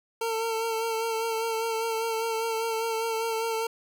25% pulse tone with vibrato, 451.6 Hz, A4, 45 cents sharp, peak -23 dBFS, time 0.21-3.67 s, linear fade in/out 5 ms, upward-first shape sine, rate 5 Hz, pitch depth 28 cents each way, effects none

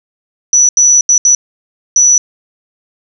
sine tone bursts at uneven times, 5920 Hz, F#8, in tune, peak -4 dBFS, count 5, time 0.53-0.69 / 0.77-1.01 / 1.09-1.18 / 1.25-1.35 / 1.96-2.18 s, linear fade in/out 2 ms, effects none

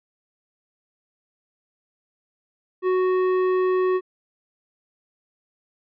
sine tone with tanh clipping, 370 Hz, F#4, in tune, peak -20 dBFS, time 2.82-4.01 s, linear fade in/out 50 ms, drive 16 dB, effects low-pass 2000 Hz 12 dB/octave

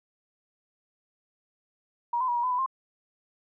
sine tone with pitch steps, 951 / 1022 / 962 / 953 / 1009 / 992 / 1057 Hz, A#5 / C6 / B5 / A#5 / B5 / B5 / C6, +34 / -41 / -46 / +38 / +37 / +7 / +17 cents, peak -24 dBFS, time 2.13-2.662 s, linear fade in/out 5 ms, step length 76 ms, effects none

